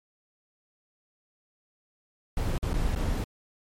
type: noise with dropouts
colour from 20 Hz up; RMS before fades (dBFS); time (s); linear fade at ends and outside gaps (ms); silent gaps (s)
brown; -27; 2.37-3.24; 1; 2.58-2.629 / 2.732-2.74 / 2.951-2.96
effects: MP3 64 kbps